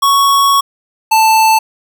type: tone pair in turn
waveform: square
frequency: 1112 / 882.6 Hz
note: C#6 / A5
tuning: +5 / +5 cents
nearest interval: major third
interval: 400 cents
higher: first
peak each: -8 / -7 dBFS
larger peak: second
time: 0.02-0.61 / 1.11-1.59 s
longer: first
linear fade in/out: 10 ms
effects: none